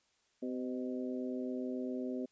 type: harmonic tone with a mistuned harmonic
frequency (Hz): 127.4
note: C3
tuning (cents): -46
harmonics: 2 / 3 / 4 / 5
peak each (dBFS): -37 / -42 / -45 / -47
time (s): 0.42-2.26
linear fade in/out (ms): 10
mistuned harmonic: 5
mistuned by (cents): -51
effects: white hiss -74 dBFS RMS until 2.31 s + resampled to 16000 Hz